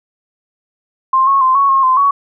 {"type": "tone with pitch steps", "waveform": "sine", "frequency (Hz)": [1053, 1097, 1040, 1111, 1079, 1035, 1121], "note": ["C6", "C#6", "C6", "C#6", "C#6", "C6", "C#6"], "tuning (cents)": [11, -18, -11, 4, -47, -19, 19], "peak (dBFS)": -8, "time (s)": [1.13, 2.11], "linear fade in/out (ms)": 5, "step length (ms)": 140, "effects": []}